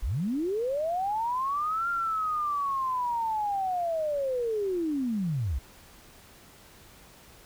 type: linear two-way sweep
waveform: sine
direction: up then down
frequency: 30.87 to 1396.9 to 54.7 Hz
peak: -26 dBFS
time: 0.02-5.59 s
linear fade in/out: 10 ms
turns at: 1.89 s
effects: pink hiss -53 dBFS RMS until 7.45 s